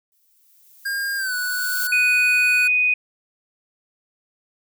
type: noise with exponential growth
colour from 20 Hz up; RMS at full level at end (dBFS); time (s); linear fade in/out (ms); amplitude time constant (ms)
violet; -25; 0.12-1.87; 0; 380
type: tone with pitch glide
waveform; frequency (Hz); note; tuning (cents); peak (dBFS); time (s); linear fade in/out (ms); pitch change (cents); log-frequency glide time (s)
square; 1612 to 1478.2; G6 to F#6; +48 to -2; -23; 0.85-2.68; 10; -150; 1.17-1.34
type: tone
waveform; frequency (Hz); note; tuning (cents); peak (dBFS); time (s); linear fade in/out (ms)
sine; 2489; D#7; 0; -15; 1.92-2.94; 5
effects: none